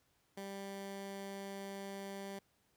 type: tone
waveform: 15% pulse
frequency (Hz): 196.8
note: G3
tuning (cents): +7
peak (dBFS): -37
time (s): 0.37-2.39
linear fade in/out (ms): 5
effects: pink hiss -75 dBFS RMS until 2.76 s + high-pass 60 Hz 12 dB/octave